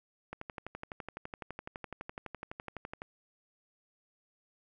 click train, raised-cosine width 0.5 ms, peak -25 dBFS, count 33, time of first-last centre 0.33-3.019 s, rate 11.9 Hz, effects none

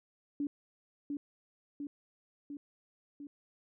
sine tone with echo, 287.8 Hz, D4, 35 cents flat, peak -31 dBFS, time 0.4-0.47 s, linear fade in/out 2 ms, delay 700 ms, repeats 4, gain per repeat -3 dB, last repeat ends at 3.27 s, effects none

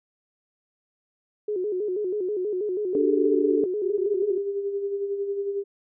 sine tone with vibrato, 392 Hz, G4, in tune, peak -24 dBFS, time 1.48-4.38 s, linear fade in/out 5 ms, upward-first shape square, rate 6.2 Hz, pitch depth 120 cents each way
sine chord, D suspended fourth, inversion none, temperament equal, 293.7 / 392 / 440 Hz, D4 / G4 / A4, 0 / 0 / 0 cents, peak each -24 dBFS, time 2.95-3.64 s, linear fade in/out 2 ms
sine tone with tremolo, 400 Hz, G4, 35 cents sharp, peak -23 dBFS, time 3.83-5.64 s, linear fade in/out 20 ms, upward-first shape sine, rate 11 Hz, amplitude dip 50%
effects none

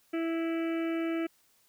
harmonic tone, 329.6 Hz, E4, in tune, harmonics 1 / 2 / 4 / 5 / 6 / 7 / 8 / 9, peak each -29 / -39 / -44 / -48 / -48 / -45 / -51 / -52 dBFS, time 0.13-1.27 s, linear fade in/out 10 ms, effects white hiss -67 dBFS RMS until 1.68 s

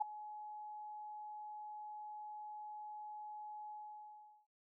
sine tone with ADSR envelope, 845 Hz, G#5, 30 cents sharp, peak -29 dBFS, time 0-4.47 s, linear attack 17 ms, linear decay 8 ms, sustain -17 dB, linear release 770 ms, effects none

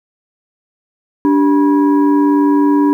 sine tone with frequency modulation, 290.9 Hz, D4, 16 cents flat, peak -8 dBFS, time 1.25-2.93 s, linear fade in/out 0 ms, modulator 680 Hz, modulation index 0.62, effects 8-bit

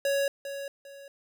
square tone with echo, 557 Hz, C#5, 8 cents sharp, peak -25 dBFS, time 0.05-0.28 s, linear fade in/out 2 ms, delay 400 ms, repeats 2, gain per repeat -10 dB, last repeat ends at 1.08 s, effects none

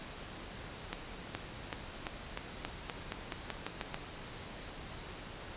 accelerating click train, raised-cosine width 0.3 ms, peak -20 dBFS, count 13, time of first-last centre 0.93-3.944 s, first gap 420 ms, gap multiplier 0.9, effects pink hiss -46 dBFS RMS until 5.56 s + resampled to 8000 Hz

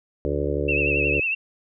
harmonic tone, 72 Hz, D2, 34 cents flat, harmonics 1 / 2 / 4 / 5 / 6 / 7 / 8, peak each -28 / -31 / -30 / -29 / -28 / -30 / -32 dBFS, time 0.25-1.2 s, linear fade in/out 0 ms
sine tone with vibrato, 2637 Hz, E7, in tune, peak -21 dBFS, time 0.68-1.35 s, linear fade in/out 10 ms, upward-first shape triangle, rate 11 Hz, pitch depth 74 cents each way
effects none

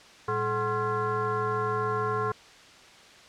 sine tone with frequency modulation, 744 Hz, F#5, 9 cents sharp, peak -25 dBFS, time 0.28-2.32 s, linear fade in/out 5 ms, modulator 315 Hz, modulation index 2, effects white hiss -51 dBFS RMS until 3.28 s + low-pass 5000 Hz 12 dB/octave

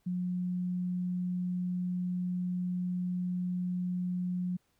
sine tone, 180 Hz, F#3, 47 cents flat, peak -30 dBFS, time 0.06-4.57 s, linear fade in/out 10 ms, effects pink hiss -74 dBFS RMS until 4.79 s

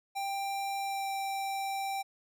square tone with pitch glide, 789 to 783.1 Hz, G5 to G5, +11 to -2 cents, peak -33 dBFS, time 0.15-2.03 s, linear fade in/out 20 ms, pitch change -13 cents, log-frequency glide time 0.81-1.09 s, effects none

